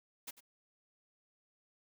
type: noise with echo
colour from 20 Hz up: white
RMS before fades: -44 dBFS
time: 0.27-0.31 s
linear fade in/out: 10 ms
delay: 97 ms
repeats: 1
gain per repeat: -15 dB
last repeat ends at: 0.407 s
effects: none